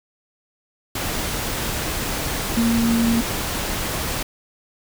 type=tone in noise; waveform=sine; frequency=231.1 Hz; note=A#3; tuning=15 cents flat; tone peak=-16 dBFS; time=2.57-3.21 s; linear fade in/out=5 ms; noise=pink; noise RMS=-25 dBFS; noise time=0.95-4.23 s; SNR=+6 dB; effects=none